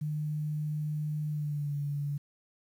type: tone with pitch glide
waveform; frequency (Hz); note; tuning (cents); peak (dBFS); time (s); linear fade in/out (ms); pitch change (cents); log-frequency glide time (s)
sine; 151.2 to 144.12; D#3 to D3; -49 to -32; -30; 0.01-2.18; 10; -83; 1.28-1.74
effects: 10-bit